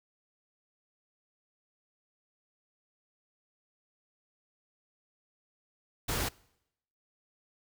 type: noise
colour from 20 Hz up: pink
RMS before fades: -32 dBFS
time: 6.08-6.29 s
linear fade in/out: 10 ms
effects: noise-tail reverb RT60 0.8 s tail -24 dB re dry